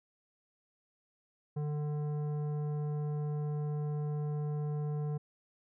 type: tone with tanh clipping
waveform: triangle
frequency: 148.7 Hz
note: D3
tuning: 22 cents sharp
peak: -34 dBFS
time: 1.56-5.18 s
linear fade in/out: 10 ms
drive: 16 dB
effects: none